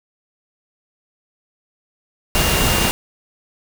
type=tone in noise; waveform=sine; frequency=2800 Hz; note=F7; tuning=4 cents sharp; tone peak=-24 dBFS; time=2.35-2.91 s; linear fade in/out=0 ms; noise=pink; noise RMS=-17 dBFS; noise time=2.35-2.91 s; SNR=-10 dB; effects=none